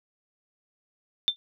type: tone with exponential decay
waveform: sine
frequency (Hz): 3566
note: A7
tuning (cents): +22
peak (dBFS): -15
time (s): 1.28-1.36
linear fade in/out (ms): 0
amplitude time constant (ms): 16
effects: none